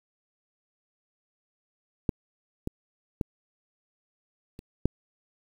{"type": "clicks", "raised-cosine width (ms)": 3, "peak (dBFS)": [-11, -17, -14, -29, -9], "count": 5, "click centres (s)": [2.092, 2.674, 3.212, 4.591, 4.856], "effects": ["8-bit"]}